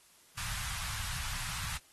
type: band-stop noise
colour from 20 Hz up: pink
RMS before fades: -38 dBFS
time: 0.37-1.78 s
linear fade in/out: 10 ms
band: 140 to 1000 Hz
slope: 24 dB/octave
effects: white hiss -62 dBFS RMS until 1.92 s + AAC 32 kbps